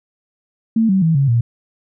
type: tone with pitch steps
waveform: sine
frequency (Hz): 224.6 / 191.06 / 162.53 / 138.26 / 117.61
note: A3 / G3 / E3 / C#3 / A#2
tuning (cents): +36 / -44 / -24 / -4 / +16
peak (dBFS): -11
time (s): 0.76-1.41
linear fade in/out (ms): 5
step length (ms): 130
effects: none